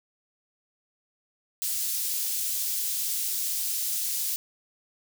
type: high-pass noise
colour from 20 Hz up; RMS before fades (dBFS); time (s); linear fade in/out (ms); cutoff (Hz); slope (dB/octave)
white; -29; 1.62-4.36; 0; 4700; 12
effects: none